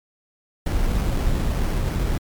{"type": "noise with sample-and-hold", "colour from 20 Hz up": "brown", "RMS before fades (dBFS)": -21, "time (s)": [0.66, 2.18], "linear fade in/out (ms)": 5, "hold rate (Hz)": 3675, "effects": ["MP3 96 kbps"]}